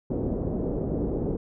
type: low-pass noise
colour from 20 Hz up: white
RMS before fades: -28 dBFS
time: 0.1-1.37 s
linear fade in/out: 5 ms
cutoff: 450 Hz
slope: 24 dB/octave
effects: none